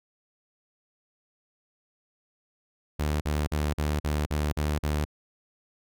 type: tone bursts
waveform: sawtooth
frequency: 74.8 Hz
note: D2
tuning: 32 cents sharp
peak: -21 dBFS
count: 8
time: 2.99-5.051 s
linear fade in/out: 10 ms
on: 220 ms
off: 43 ms
effects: none